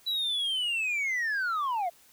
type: linear sweep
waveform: sine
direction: down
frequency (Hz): 3966 to 661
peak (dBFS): -24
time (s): 0.06-1.9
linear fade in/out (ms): 20
effects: tanh soft clip ceiling -26 dBFS + white hiss -59 dBFS RMS until 2.12 s